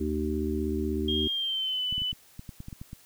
harmonic tone, 76.3 Hz, D#2, 33 cents flat, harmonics 1 / 3 / 4 / 5, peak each -32 / -32 / -32 / -32 dBFS, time 0-1.28 s, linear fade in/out 10 ms
sine tone with pitch glide, 3230 to 2996 Hz, G#7 to F#7, -49 to +21 cents, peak -27 dBFS, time 1.08-2.12 s, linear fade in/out 5 ms, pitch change -130 cents, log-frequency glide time 1.28-1.84 s
clicks, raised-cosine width 5 ms, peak -27 dBFS, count 11, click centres 1.926 / 1.98 / 2.019 / 2.129 / 2.394 / 2.492 / 2.604 / 2.684 / 2.728 / 2.815 / 2.931 s
effects white hiss -57 dBFS RMS until 3.05 s

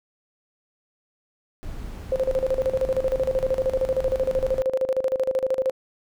brown noise, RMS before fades -34 dBFS, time 1.63-4.62 s, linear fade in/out 0 ms
sine tone with tremolo, 523.3 Hz, C5, in tune, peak -18 dBFS, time 2.12-5.71 s, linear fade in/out 2 ms, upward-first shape square, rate 13 Hz, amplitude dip 80%
effects none

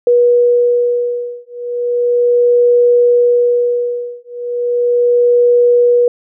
sine beating tone pair, 483.6 / 483.96 Hz, B4 / B4, -36 / -35 cents, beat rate 0.36 Hz, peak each -12 dBFS, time 0.07-6.08 s, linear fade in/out 2 ms, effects none

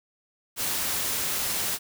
white noise, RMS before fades -28 dBFS, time 0.56-1.79 s, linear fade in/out 50 ms, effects none

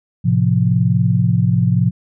sine chord, F major, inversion first, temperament equal, 110 / 130.81 / 174.61 Hz, A2 / C3 / F3, 0 / 0 / 0 cents, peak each -16 dBFS, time 0.24-1.91 s, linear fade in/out 20 ms, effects none

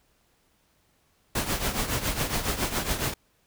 pink noise with tremolo, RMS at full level -25 dBFS, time 1.35-3.14 s, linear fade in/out 5 ms, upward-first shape triangle, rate 7.2 Hz, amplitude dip 75%, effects pink hiss -67 dBFS RMS until 3.46 s

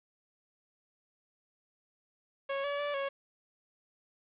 sawtooth tone with pitch steps, 551 / 571 / 580 / 552 Hz, C#5 / D5 / D5 / C#5, -11 / -49 / -22 / -7 cents, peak -28 dBFS, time 2.49-3.09 s, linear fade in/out 10 ms, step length 150 ms, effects resampled to 8000 Hz + 9-bit

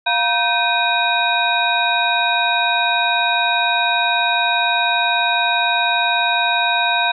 sine tone cluster, 701 / 954 / 1548 / 2471 / 3792 Hz, F5 / A#5 / G6 / D#7 / A#7, +6 / +40 / -22 / -13 / +29 cents, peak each -21 dBFS, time 0.06-7.12 s, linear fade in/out 10 ms, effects none

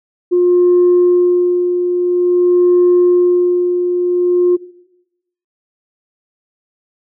sine tone with tremolo, 355.7 Hz, F4, 32 cents sharp, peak -5 dBFS, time 0.31-4.57 s, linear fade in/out 20 ms, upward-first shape sine, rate 0.49 Hz, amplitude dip 55%, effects noise-tail reverb RT60 0.9 s tail -19 dB re dry + tanh soft clip ceiling -4 dBFS

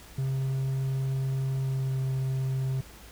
triangle tone with pitch glide, 133.6 to 132.22 Hz, C3 to C3, +36 to +19 cents, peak -24 dBFS, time 0.18-2.81 s, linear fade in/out 5 ms, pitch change -17 cents, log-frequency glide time 1.6-1.98 s, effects added 56 Hz sine -51 dBFS peak until 3.11 s + pink hiss -50 dBFS RMS until 3.11 s

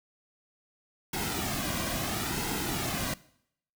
pink noise with flanger, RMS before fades -32 dBFS, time 1.13-3.14 s, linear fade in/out 5 ms, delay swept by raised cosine 1.7 to 2.3 ms, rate 0.74 Hz, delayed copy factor -0.6, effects noise-tail reverb RT60 0.7 s tail -20 dB re dry

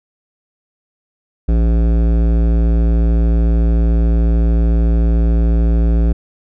sine tone with hard clipping, 56.8 Hz, A#1, 44 cents flat, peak -12 dBFS, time 1.48-6.13 s, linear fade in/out 10 ms, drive 15 dB, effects none

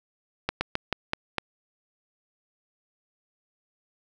slowing click train, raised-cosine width 0.3 ms, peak -9 dBFS, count 6, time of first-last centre 0.49-1.383 s, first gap 120 ms, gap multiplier 1.2, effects none

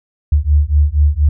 sine beating tone pair, 71.8 / 76 Hz, D2 / D#2, -39 / -40 cents, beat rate 4.2 Hz, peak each -12 dBFS, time 0.32-1.29 s, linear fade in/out 5 ms, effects none

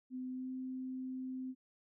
sine tone with pitch glide, 255.5 to 258.5 Hz, C4 to C4, -41 to -21 cents, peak -39 dBFS, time 0.1-1.55 s, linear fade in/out 50 ms, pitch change +20 cents, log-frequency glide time 0.3-0.5 s, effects none

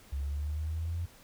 sine exponential sweep, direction up, 67.9 to 87 Hz, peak -31 dBFS, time 0.12-1.06 s, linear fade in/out 10 ms, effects pink hiss -57 dBFS RMS until 1.23 s

